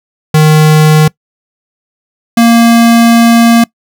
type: tone pair in turn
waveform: square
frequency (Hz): 154.5 / 232.4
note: D#3 / A#3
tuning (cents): -12 / -5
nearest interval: perfect fifth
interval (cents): 707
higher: second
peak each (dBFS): -3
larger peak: neither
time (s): 0.34-1.08 / 2.37-3.64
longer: second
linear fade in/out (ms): 5
effects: noise-tail reverb RT60 0.1 s tail -23 dB re dry